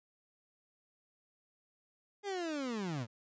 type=linear sweep; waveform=30% pulse; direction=down; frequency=415.3 to 105.6 Hz; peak=-33 dBFS; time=2.23-3.07 s; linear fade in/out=50 ms; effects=resampled to 16000 Hz

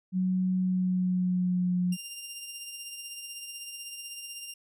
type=tone with pitch glide; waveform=sine; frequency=185 to 179.53 Hz; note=F#3 to F3; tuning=0 to +48 cents; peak=-24 dBFS; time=0.12-1.97 s; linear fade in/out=50 ms; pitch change=-52 cents; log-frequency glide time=0.57-1.76 s
type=tone with tremolo; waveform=15% pulse; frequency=2794 Hz; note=F7; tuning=in tune; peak=-30 dBFS; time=1.92-4.54 s; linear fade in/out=5 ms; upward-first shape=triangle; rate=16 Hz; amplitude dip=45%
effects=none

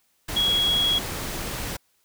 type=tone in noise; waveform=sine; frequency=3322 Hz; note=G#7; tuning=in tune; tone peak=-19 dBFS; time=0.36-0.99 s; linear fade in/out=10 ms; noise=pink; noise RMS=-31 dBFS; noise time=0.28-1.77 s; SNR=+9 dB; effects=white hiss -67 dBFS RMS until 2.04 s

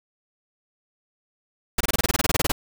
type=noise bursts; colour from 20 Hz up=pink; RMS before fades=-21 dBFS; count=15; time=1.78-2.52 s; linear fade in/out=5 ms; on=26 ms; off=25 ms; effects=none

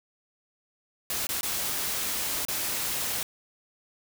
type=noise with dropouts; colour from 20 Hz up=white; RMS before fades=-30 dBFS; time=1.1-3.23 s; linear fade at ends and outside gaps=1 ms; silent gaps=1.269-1.29 / 1.41-1.431 / 2.451-2.484 s; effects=none

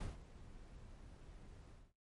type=noise with ADSR envelope; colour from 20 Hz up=brown; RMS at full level=-41 dBFS; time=0-1.93 s; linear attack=9 ms; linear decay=160 ms; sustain=-15 dB; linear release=220 ms; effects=noise-tail reverb RT60 0.2 s tail -17 dB re dry + MP3 48 kbps

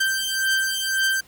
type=beating tone pair; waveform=sawtooth; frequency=1563 / 1564.9 Hz; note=G6 / G6; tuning=-6 / -3 cents; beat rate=1.9 Hz; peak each=-20 dBFS; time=0-1.21 s; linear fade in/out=10 ms; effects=pink hiss -52 dBFS RMS until 1.27 s

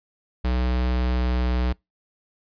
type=tone with pitch glide; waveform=square; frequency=62.1 to 61.74 Hz; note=B1 to B1; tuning=+10 to 0 cents; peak=-21 dBFS; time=0.44-1.73 s; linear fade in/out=10 ms; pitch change=-10 cents; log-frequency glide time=0.86-1.47 s; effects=noise-tail reverb RT60 0.2 s tail -26 dB re dry + resampled to 11025 Hz

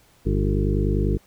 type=harmonic tone with a mistuned harmonic; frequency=50.1 Hz; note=G1; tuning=38 cents sharp; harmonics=1 / 2 / 3 / 4 / 6 / 7 / 8 / 9; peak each=-22 / -25 / -27 / -28 / -30 / -30 / -31 / -32 dBFS; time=0.25-1.18 s; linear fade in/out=20 ms; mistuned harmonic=8; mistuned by=-43 cents; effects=pink hiss -57 dBFS RMS until 1.26 s

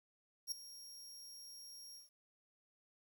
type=tone with ADSR envelope; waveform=sawtooth; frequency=5588 Hz; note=F8; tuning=in tune; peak=-33 dBFS; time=0.47-2.1 s; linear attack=48 ms; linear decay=4 ms; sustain=-16 dB; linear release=150 ms; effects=12-bit

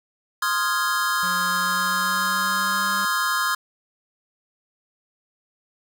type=chord; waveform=square; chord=F minor seventh; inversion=second; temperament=equal; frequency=1046.5 / 1244.5 / 1396.9 / 1661.2 Hz; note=C6 / Eb6 / F6 / Ab6; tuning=0 / 0 / 0 / 0 cents; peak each=-27 dBFS; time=0.42-3.55 s; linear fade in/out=5 ms
type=tone with pitch glide; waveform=square; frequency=180 to 195.16 Hz; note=F#3 to G3; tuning=-47 to -7 cents; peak=-35 dBFS; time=1.23-3.05 s; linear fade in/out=0 ms; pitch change=+140 cents; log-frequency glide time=1.5-2.92 s
effects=none

